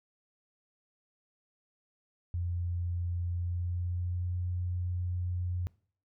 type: tone with pitch glide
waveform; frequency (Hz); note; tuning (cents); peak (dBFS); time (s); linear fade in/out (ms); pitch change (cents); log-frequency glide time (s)
sine; 87.31 to 89.25; F2 to F2; 0 to +38; -30; 2.34-5.67; 0; +38; 3.31-4.37
effects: noise-tail reverb RT60 0.5 s tail -22 dB re dry